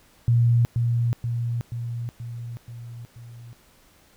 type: tone with echo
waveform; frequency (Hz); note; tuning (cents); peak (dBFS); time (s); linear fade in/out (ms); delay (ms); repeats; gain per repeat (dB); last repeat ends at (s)
sine; 118.3; A#2; +26; -15; 0.28-0.65; 0; 480; 6; -4; 3.53
effects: pink hiss -57 dBFS RMS until 4.16 s